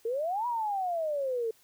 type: exponential two-way sweep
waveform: sine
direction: up then down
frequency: 440 to 985 to 440 Hz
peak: -28 dBFS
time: 0.05-1.51 s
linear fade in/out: 5 ms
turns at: 0.47 s
effects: white hiss -63 dBFS RMS until 1.63 s